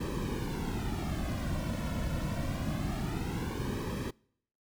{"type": "noise with flanger", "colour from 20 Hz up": "brown", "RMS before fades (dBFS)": -34, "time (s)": [0, 4.11], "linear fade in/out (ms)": 10, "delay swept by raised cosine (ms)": [1.4, 2.5], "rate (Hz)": 0.25, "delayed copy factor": -0.8, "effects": ["noise-tail reverb RT60 0.7 s tail -26 dB re dry"]}